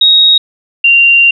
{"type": "tone pair in turn", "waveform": "sine", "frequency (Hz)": [3772, 2770], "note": ["A#7", "F7"], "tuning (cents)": [20, -15], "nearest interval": "perfect fourth", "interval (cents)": 535, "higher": "first", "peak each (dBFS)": -3, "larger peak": "neither", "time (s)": [[0.01, 0.38], [0.84, 1.31]], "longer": "second", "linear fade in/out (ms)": 5, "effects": []}